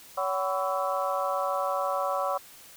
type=harmonic tone with a mistuned harmonic; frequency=188.5 Hz; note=F#3; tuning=32 cents sharp; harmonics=3 / 4 / 5 / 6 / 7; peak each=-30 / -32 / -34 / -32 / -34 dBFS; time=0.17-2.38 s; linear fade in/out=10 ms; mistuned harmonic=5; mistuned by=+110 cents; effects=white hiss -50 dBFS RMS until 2.76 s